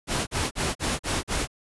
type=noise bursts; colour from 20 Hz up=pink; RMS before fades=-26 dBFS; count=6; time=0.07-1.475 s; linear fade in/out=50 ms; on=200 ms; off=41 ms; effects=resampled to 24000 Hz